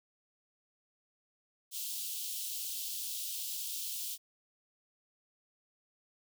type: high-pass noise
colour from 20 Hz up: white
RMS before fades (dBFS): -39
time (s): 1.71-4.18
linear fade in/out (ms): 50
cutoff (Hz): 2900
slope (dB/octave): 48
effects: none